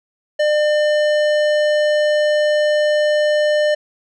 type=tone with tanh clipping; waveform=sine; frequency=600 Hz; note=D5; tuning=37 cents sharp; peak=-15 dBFS; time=0.39-3.75 s; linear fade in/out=10 ms; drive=16 dB; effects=none